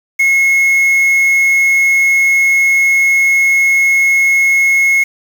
triangle tone with quantisation, 2172 Hz, C#7, 36 cents flat, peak -6 dBFS, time 0.19-5.04 s, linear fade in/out 10 ms, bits 5, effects none

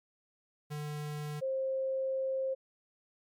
square / sine tone pair in turn, 149.1 / 530.2 Hz, D3 / C5, +27 / +23 cents, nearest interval octave + minor seventh, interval 2196 cents, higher second, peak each -37 / -30 dBFS, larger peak second, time 0.7-1.41 / 1.41-2.55 s, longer second, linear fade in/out 20 ms, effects MP3 96 kbps

